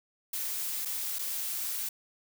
blue noise with dropouts, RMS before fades -34 dBFS, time 0.33-1.89 s, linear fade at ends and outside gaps 5 ms, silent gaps 0.851-0.855 / 1.187-1.191 s, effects none

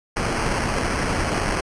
pink noise with sample-and-hold, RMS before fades -23 dBFS, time 0.16-1.61 s, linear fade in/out 10 ms, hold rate 3675 Hz, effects resampled to 22050 Hz

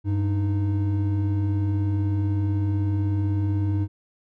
triangle tone pair together, 97.73 / 309.2 Hz, G2 / D#4, -5 / -11 cents, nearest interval octave + minor sixth, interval 1994 cents, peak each -19 / -27 dBFS, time 0.04-3.88 s, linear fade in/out 50 ms, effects none

